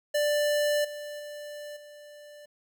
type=tone with level steps; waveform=square; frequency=590 Hz; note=D5; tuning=8 cents sharp; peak=-24 / -37 / -39 / -47 dBFS; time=0.14-2.46 s; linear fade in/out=10 ms; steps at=0.84 / 1.19 / 1.76 s; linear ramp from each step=10 ms; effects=11-bit